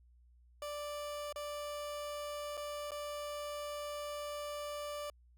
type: tone with dropouts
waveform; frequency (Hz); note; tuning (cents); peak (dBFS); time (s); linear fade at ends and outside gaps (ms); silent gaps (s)
30% pulse; 587.3; D5; 0; -37; 0.62-5.1; 2; 1.326-1.359 / 2.571-2.575 / 2.908-2.917
effects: added 60 Hz sine -61 dBFS peak until 5.37 s